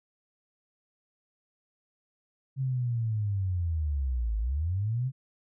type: linear two-way sweep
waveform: sine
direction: down then up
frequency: 135.5 to 51.6 to 135.5 Hz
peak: -26 dBFS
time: 2.56-5.12 s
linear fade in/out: 50 ms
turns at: 4.38 s
effects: none